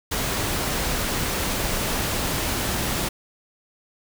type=noise; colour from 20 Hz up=pink; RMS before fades=-25 dBFS; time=0.11-3.09 s; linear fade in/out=10 ms; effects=none